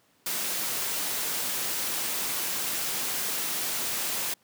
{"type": "noise", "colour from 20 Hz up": "white", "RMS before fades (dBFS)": -30, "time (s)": [0.26, 4.34], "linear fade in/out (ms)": 5, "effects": ["pink hiss -65 dBFS RMS until 4.43 s", "high-pass 150 Hz 12 dB/octave"]}